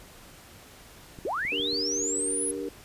clicks, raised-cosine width 3 ms, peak -30 dBFS, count 4, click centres 1.188 / 1.451 / 1.599 / 1.731 s
sine linear sweep, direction up, 311.1 to 10690 Hz, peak -27 dBFS, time 1.25-2.51 s, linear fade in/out 2 ms
sine chord, G minor, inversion second, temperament just, 294 / 392 / 470.4 Hz, D4 / G4 / Bb4, +2 / 0 / +16 cents, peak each -35 dBFS, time 1.52-2.69 s, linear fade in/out 2 ms
effects pink hiss -50 dBFS RMS until 2.84 s + resampled to 32000 Hz

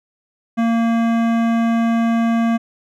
sine tone with hard clipping, 230 Hz, A#3, 23 cents flat, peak -16 dBFS, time 0.57-2.58 s, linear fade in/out 20 ms, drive 16 dB, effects none

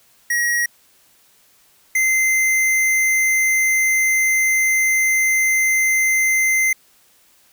square tone pair in turn, 1900 / 2075 Hz, A#6 / C7, +33 / -15 cents, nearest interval major second, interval 152 cents, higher second, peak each -17 / -15 dBFS, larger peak second, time 0.3-0.66 / 1.95-6.73 s, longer second, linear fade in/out 5 ms, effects white hiss -55 dBFS RMS until 7.52 s

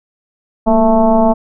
sine tone with frequency modulation, 447.6 Hz, A4, 30 cents sharp, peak -7 dBFS, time 0.66-1.34 s, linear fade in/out 20 ms, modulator 217 Hz, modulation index 2, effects none

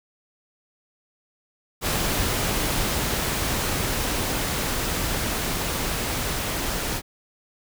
pink noise with level ramp, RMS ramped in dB -24 to -27 dBFS, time 1.81-7.02 s, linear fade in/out 50 ms, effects none

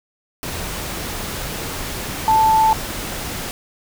sine tone in noise, 880 Hz, A5, in tune, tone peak -11 dBFS, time 2.28-2.73 s, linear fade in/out 0 ms, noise pink, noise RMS -27 dBFS, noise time 0.43-3.51 s, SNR +13 dB, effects none

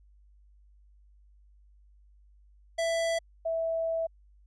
square / sine tone pair in turn, 663 / 655.8 Hz, E5 / E5, +10 / -9 cents, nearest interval unison, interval 19 cents, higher first, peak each -27 dBFS, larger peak neither, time 2.78-3.19 / 3.45-4.07 s, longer second, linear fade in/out 10 ms, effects added 50 Hz sine -56 dBFS peak until 4.46 s + resampled to 22050 Hz

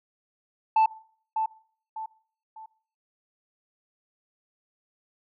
sine tone with echo, 880 Hz, A5, in tune, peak -14 dBFS, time 0.76-0.86 s, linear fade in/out 5 ms, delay 600 ms, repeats 3, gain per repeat -9 dB, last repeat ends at 2.66 s, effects noise-tail reverb RT60 0.5 s tail -20 dB re dry + tanh soft clip ceiling -16 dBFS

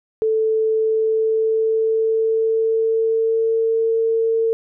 sine tone with pitch glide, 440 to 451.8 Hz, A4 to A4, 0 to +46 cents, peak -15 dBFS, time 0.22-4.53 s, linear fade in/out 0 ms, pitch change +46 cents, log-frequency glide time 0.75-3.94 s, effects none

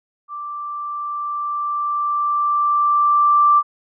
sine tone with level ramp, 1174.7 Hz, D6, in tune, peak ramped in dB -27 to -9 dBFS, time 0.28-3.63 s, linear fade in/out 50 ms, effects none

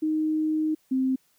sine tone pair in turn, 311.1 / 261.6 Hz, D#4 / C4, 0 / 0 cents, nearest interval minor third, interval 300 cents, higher first, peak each -22 / -21 dBFS, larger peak second, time 0.02-0.75 / 0.91-1.16 s, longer first, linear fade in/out 10 ms, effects white hiss -66 dBFS RMS until 1.38 s

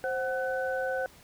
sine tone cluster, 525 / 745 / 1504 Hz, C5 / F#5 / F#6, +6 / +12 / +28 cents, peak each -30 / -35 / -34 dBFS, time 0.04-1.06 s, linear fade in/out 0 ms, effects pink hiss -55 dBFS RMS until 1.23 s

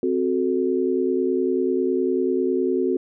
sine chord, F# diminished, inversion second, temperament equal, 261.6 / 370 / 440 Hz, C4 / F#4 / A4, 0 / 0 / 0 cents, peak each -24 / -21 / -26 dBFS, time 0.03-2.97 s, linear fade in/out 2 ms, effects none

